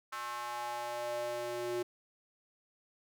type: tone with high-pass filter sweep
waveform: square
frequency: 120 Hz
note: B2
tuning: 49 cents flat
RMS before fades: -38 dBFS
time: 0.12-1.83 s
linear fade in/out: 10 ms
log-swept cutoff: 1200 to 380 Hz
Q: 3.8
effects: none